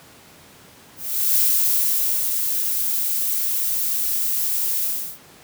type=noise with ADSR envelope; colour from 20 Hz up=violet; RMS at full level=-17 dBFS; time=0.96-5.19 s; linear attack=400 ms; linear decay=900 ms; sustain=-5 dB; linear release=340 ms; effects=pink hiss -47 dBFS RMS until 5.43 s + high-pass 100 Hz 12 dB/octave